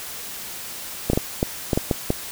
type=clicks; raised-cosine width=2 ms; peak=-5 dBFS; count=8; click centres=1.1 / 1.133 / 1.175 / 1.429 / 1.732 / 1.775 / 1.912 / 2.104 s; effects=white hiss -34 dBFS RMS until 2.31 s